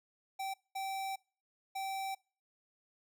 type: tone bursts at uneven times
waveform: square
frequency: 775 Hz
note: G5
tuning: 20 cents flat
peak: -37 dBFS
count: 3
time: 0.39-0.54 / 0.75-1.16 / 1.75-2.15 s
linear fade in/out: 10 ms
effects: noise-tail reverb RT60 0.4 s tail -25 dB re dry